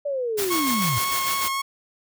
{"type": "linear sweep", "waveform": "sine", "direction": "down", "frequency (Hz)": [587.3, 103.83], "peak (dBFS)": -23, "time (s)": [0.05, 0.99], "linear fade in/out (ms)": 10}
{"type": "noise with tremolo", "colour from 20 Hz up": "white", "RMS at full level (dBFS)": -27, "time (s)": [0.37, 1.49], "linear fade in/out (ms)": 20, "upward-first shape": "square", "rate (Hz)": 6.7, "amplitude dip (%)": 40}
{"type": "tone with vibrato", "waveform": "sawtooth", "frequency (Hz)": 1091, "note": "C#6", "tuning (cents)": -28, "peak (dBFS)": -20, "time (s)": [0.5, 1.62], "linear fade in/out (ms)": 10, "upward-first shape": "sine", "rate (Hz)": 3.8, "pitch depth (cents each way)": 14}
{"effects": []}